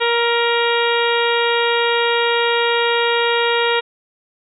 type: harmonic tone with a mistuned harmonic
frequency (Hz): 471.1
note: A#4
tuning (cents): +18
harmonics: 1 / 2 / 3 / 4 / 5 / 6 / 7 / 8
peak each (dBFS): -18 / -21 / -23 / -24 / -25 / -26 / -26 / -27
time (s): 0-3.81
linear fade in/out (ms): 20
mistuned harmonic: 3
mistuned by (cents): -23
effects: none